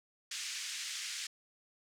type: band-pass noise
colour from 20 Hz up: white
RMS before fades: -41 dBFS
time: 0.31-1.27 s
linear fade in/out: 5 ms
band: 1700 to 7300 Hz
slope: 24 dB/octave
effects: none